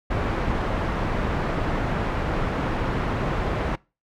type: low-pass noise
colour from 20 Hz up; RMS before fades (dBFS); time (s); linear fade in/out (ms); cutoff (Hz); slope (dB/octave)
pink; -25; 0.1-3.76; 10; 1600; 12
effects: noise-tail reverb RT60 0.3 s tail -24 dB re dry